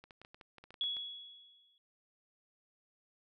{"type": "clicks", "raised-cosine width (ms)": 0.3, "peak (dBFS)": -37, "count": 12, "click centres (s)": [0.04, 0.108, 0.216, 0.249, 0.345, 0.412, 0.583, 0.64, 0.706, 0.742, 0.839, 0.968]}
{"type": "tone with exponential decay", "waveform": "sine", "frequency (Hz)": 3363, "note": "G#7", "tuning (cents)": 21, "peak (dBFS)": -31, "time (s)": [0.81, 1.78], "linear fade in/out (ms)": 1, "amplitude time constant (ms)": 210}
{"effects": []}